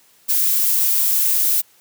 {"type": "noise", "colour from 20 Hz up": "violet", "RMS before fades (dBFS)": -17, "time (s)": [0.28, 1.62], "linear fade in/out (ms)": 20, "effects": ["white hiss -54 dBFS RMS until 1.8 s", "high-pass 100 Hz 12 dB/octave"]}